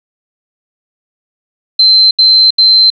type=tone bursts; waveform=sine; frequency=4100 Hz; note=C8; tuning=36 cents flat; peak=-3 dBFS; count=3; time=1.79-2.902 s; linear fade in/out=5 ms; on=320 ms; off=76 ms; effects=none